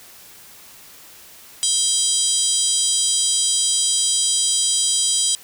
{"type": "harmonic tone with a mistuned harmonic", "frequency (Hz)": 980, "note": "B5", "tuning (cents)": -14, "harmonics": [3, 4, 5, 6, 7, 8, 9], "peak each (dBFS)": [-24, -27, -26, -28, -29, -21, -22], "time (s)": [1.63, 5.35], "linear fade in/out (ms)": 0, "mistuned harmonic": 3, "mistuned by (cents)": 140, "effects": ["white hiss -44 dBFS RMS until 5.43 s"]}